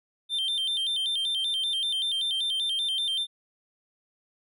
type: tone with vibrato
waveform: triangle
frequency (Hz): 3358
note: G#7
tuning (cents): +18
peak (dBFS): -24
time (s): 0.29-3.27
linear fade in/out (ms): 50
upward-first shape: square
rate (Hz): 5.2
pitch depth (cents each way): 110
effects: none